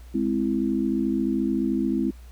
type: chord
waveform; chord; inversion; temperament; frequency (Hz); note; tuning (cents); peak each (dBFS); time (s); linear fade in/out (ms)
sine; Ab augmented; none; equal with one note detuned; 207.7 / 261.6 / 330.6; Ab3 / C4 / E4; 0 / 0 / +5; -26 / -25 / -26; 0.14-2.11; 10
effects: added 60 Hz sine -41 dBFS peak until 2.31 s + pink hiss -56 dBFS RMS until 2.31 s

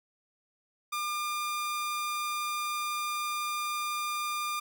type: tone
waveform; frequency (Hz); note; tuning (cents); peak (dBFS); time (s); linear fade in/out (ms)
sawtooth; 1202; D6; +40; -27; 0.92-4.6; 10
effects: none

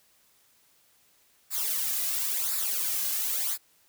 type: noise with flanger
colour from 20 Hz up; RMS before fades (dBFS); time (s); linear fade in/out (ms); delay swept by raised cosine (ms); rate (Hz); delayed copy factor
blue; -29; 1.5-3.58; 50; 0.32 to 2.22; 0.96; -0.7
effects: white hiss -64 dBFS RMS until 3.88 s

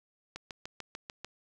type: click train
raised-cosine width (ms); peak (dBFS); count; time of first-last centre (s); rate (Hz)
0.2; -23; 7; 0.36-1.246; 6.77
effects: none

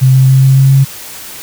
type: tone with pitch steps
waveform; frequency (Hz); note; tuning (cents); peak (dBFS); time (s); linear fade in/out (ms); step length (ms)
sine; 130.81 / 131.8 / 132.79 / 133.79 / 134.8 / 135.81; C3 / C3 / C3 / C3 / C#3 / C#3; 0 / +13 / +26 / +39 / -48 / -35; -3; 0.01-0.85; 20; 140
effects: white hiss -28 dBFS RMS until 1.42 s

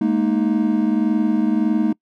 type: chord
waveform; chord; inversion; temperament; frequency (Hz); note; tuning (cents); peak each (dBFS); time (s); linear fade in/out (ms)
triangle; Ab suspended second; none; equal with one note detuned; 211.4 / 233.1 / 311.1; Ab3 / Bb3 / Eb4; +31 / 0 / 0; -18; 0.01-1.93; 5
effects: noise-tail reverb RT60 0.1 s tail -25 dB re dry

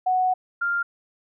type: tone pair in turn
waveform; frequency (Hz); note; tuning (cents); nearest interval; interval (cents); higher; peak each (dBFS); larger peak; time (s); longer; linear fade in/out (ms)
sine; 740 / 1396.9; F#5 / F6; 0 / 0; major seventh; 1100; second; -18 / -21; first; 0.06-0.34 / 0.61-0.83; first; 10
effects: none

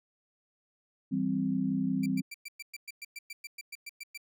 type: chord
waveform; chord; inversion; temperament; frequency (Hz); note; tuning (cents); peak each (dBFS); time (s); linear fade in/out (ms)
sine; C major; first; equal; 164.81 / 196 / 261.6; E3 / G3 / C4; 0 / 0 / 0; -35 / -31 / -30; 1.11-2.22; 20
type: tone bursts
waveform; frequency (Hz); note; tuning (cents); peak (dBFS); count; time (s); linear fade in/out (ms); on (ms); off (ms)
sawtooth; 2344; D7; -4; -36; 16; 2.03-4.176; 5; 31; 110
effects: none

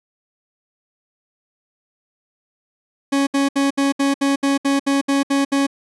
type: tone bursts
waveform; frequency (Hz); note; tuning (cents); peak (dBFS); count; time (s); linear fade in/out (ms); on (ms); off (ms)
40% pulse; 277.2; C#4; 0; -14; 12; 3.12-5.668; 10; 150; 68
effects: resampled to 24000 Hz

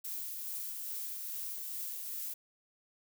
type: noise with tremolo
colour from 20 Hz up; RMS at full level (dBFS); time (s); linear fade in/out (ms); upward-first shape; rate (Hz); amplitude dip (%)
violet; -39; 0.04-2.34; 10; triangle; 2.4; 30
effects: none

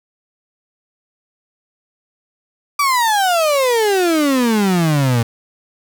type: exponential sweep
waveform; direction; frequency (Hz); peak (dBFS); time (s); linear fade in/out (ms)
35% pulse; down; 1174.7 to 113; -11; 2.79-5.23; 5
effects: 7-bit

